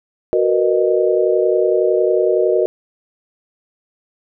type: chord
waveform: sine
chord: B major seventh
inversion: second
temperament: just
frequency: 370.4 / 463 / 493.9 / 617.4 Hz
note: F#4 / A#4 / B4 / D#5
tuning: +2 / -12 / 0 / -14 cents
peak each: -16 / -17 / -22 / -18 dBFS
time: 0.33-2.66 s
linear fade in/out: 0 ms
effects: none